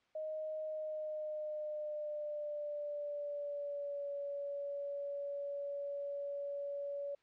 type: tone with pitch glide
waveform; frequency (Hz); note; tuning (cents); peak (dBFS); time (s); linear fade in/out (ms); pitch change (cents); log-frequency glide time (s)
sine; 622.3 to 567.4; D#5 to C#5; 0 to +40; -38; 0.15-7.15; 5; -160; 0.64-4.11
effects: white hiss -74 dBFS RMS until 7.22 s + low-pass 3000 Hz 12 dB/octave